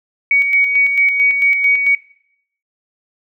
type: tone with tremolo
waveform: sine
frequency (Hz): 2249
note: C#7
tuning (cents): +24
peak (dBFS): -9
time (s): 0.31-1.95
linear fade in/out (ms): 2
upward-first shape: square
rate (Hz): 4.5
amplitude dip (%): 45
effects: noise-tail reverb RT60 0.7 s tail -20 dB re dry